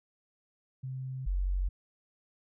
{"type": "tone pair in turn", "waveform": "sine", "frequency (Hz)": [130.81, 46.25], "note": ["C3", "F#1"], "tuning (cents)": [0, 0], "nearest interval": "octave + tritone", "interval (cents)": 1800, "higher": "first", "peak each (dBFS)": [-35, -27], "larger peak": "second", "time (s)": [[0.83, 1.26], [1.26, 1.69]], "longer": "neither", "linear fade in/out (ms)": 10, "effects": []}